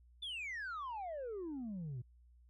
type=exponential sweep; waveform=sine; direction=down; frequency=3569 to 115.6 Hz; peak=-38 dBFS; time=0.22-2.02 s; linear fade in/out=10 ms; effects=tanh soft clip ceiling -39 dBFS + added 60 Hz sine -61 dBFS peak until 2.49 s